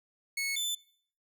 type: tone pair in turn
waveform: sawtooth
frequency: 2200 / 3519 Hz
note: C#7 / A7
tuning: -14 / 0 cents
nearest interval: minor sixth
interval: 814 cents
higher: second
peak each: -27 / -27 dBFS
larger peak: neither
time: 0.37-0.56 / 0.56-0.75 s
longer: neither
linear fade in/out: 5 ms
effects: noise-tail reverb RT60 0.6 s tail -23 dB re dry